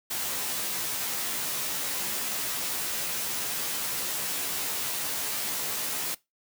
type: noise with comb filter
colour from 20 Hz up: white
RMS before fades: -31 dBFS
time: 0.1-6.15 s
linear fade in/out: 10 ms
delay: 14 ms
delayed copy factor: +0.95
effects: noise-tail reverb RT60 0.2 s tail -21 dB re dry + high-pass 100 Hz 12 dB/octave